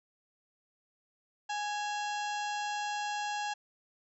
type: harmonic tone with a mistuned harmonic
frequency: 830.6 Hz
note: G#5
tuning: in tune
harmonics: 1 / 2 / 3 / 4 / 5 / 6 / 7 / 8 / 9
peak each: -34 / -40 / -44 / -46 / -48 / -50 / -51 / -52 / -53 dBFS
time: 1.49-3.54 s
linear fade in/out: 10 ms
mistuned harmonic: 3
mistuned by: +150 cents
effects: none